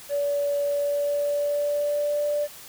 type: tone with pitch glide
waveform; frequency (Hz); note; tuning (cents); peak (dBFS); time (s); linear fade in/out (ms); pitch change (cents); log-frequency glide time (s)
triangle; 573 to 587.4; D5 to D5; -43 to 0; -18; 0.09-2.48; 50; +43; 0.65-2.26
effects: tanh soft clip ceiling -20 dBFS + white hiss -44 dBFS RMS until 2.68 s